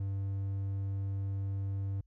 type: tone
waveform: triangle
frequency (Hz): 98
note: G2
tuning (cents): 0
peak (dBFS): -30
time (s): 0-2.01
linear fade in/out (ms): 5
effects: added 50 Hz sine -64 dBFS peak until 2.06 s